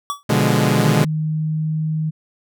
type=tone with exponential decay; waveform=square; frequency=1143 Hz; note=D6; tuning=47 cents flat; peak=-18 dBFS; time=0.1-0.23 s; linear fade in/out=0 ms; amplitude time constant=28 ms
type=chord; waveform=sawtooth; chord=B diminished seventh; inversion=none; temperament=equal; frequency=123.47 / 146.83 / 174.61 / 207.7 Hz; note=B2 / D3 / F3 / Ab3; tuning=0 / 0 / 0 / 0 cents; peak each=-15 / -15 / -19 / -15 dBFS; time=0.29-1.05 s; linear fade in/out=10 ms
type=tone with pitch glide; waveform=sine; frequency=155.56 to 156.64 Hz; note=D#3 to D#3; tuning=0 to +12 cents; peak=-18 dBFS; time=0.78-2.11 s; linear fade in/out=20 ms; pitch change=+12 cents; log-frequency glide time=1.22-1.87 s
effects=none